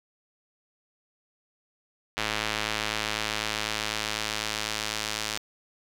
square tone with band-pass filter sweep, 54 Hz, A1, 32 cents flat, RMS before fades -31 dBFS, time 2.17-5.38 s, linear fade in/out 5 ms, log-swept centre 2900 to 4900 Hz, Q 0.84, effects none

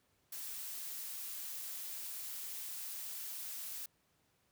blue noise, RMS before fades -44 dBFS, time 0.32-3.86 s, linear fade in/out 5 ms, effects pink hiss -75 dBFS RMS until 4.51 s + high-pass 60 Hz 12 dB/octave

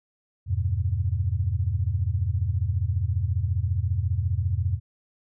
sine chord, E minor, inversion none, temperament equal with one note detuned, 83.27 / 98 / 123.47 Hz, E2 / G2 / B2, +18 / 0 / 0 cents, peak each -26 / -25 / -30 dBFS, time 0.46-4.8 s, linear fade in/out 50 ms, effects none

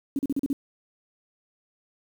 sine tone bursts, 276.3 Hz, C#4, 6 cents flat, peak -22 dBFS, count 6, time 0.16-0.53 s, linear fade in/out 2 ms, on 30 ms, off 38 ms, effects 8-bit

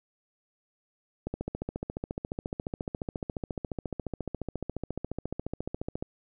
click train, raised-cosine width 2 ms, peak -19 dBFS, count 69, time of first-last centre 1.27-6.025 s, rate 14.3 Hz, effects none

